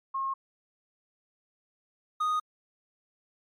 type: tone pair in turn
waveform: sine / triangle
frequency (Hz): 1078 / 1240.4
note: C#6 / D#6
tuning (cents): -49 / -6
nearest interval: major second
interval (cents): 243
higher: second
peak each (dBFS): -28 / -23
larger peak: second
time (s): 0.14-0.34 / 2.2-2.4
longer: neither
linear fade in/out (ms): 10
effects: MP3 64 kbps